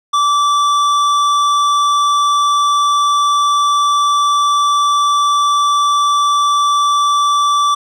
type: tone with hard clipping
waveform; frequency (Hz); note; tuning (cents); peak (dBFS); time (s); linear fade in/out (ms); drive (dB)
triangle; 1162; D6; -19; -12; 0.13-7.75; 10; 15
effects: none